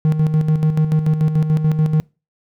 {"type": "tone with tremolo", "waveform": "triangle", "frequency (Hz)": 155.56, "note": "D#3", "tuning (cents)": 0, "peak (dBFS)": -9, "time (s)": [0.05, 2], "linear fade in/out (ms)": 0, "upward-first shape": "square", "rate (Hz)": 6.9, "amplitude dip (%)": 55, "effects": ["noise-tail reverb RT60 0.3 s tail -26 dB re dry"]}